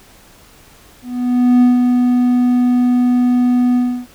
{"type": "tone with ADSR envelope", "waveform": "triangle", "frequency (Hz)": 246.9, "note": "B3", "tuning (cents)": 0, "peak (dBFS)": -4, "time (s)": [1.02, 4.07], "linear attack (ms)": 600, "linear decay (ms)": 150, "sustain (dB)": -4, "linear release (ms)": 310, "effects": ["pink hiss -45 dBFS RMS until 4.14 s"]}